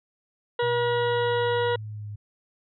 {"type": "harmonic tone", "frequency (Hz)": 480, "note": "B4", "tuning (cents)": -49, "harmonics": [1, 2, 3, 4, 6, 7, 8], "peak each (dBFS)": [-23, -29, -33, -35, -39, -40, -41], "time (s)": [0.59, 1.76], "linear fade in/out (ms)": 5}
{"type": "exponential sweep", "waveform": "sine", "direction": "down", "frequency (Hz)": [123.47, 103.3], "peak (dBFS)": -33, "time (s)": [0.62, 2.16], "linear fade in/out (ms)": 10}
{"effects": []}